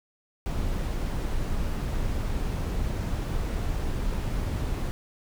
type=noise; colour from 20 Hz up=brown; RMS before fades=-28 dBFS; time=0.46-4.91 s; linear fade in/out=0 ms; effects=none